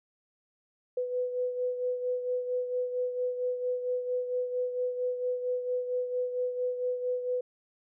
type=beating tone pair; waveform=sine; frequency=497.6 / 502 Hz; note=B4 / B4; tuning=+13 / +28 cents; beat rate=4.4 Hz; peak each=-29 / -37 dBFS; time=0.97-7.41 s; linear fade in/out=5 ms; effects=none